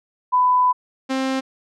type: tone pair in turn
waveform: sine / sawtooth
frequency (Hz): 999 / 264.6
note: B5 / C4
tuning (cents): +20 / +20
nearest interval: octave + major seventh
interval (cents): 2300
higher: first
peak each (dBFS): -13 / -16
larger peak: first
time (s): 0.32-0.73 / 1.09-1.41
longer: first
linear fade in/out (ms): 20
effects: low-pass 6000 Hz 12 dB/octave